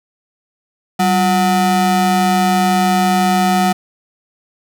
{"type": "ring-modulated tone", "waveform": "square", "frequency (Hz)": 272, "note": "C#4", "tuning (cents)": -33, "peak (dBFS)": -9, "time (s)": [0.99, 3.73], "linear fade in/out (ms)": 10, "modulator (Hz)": 463, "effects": []}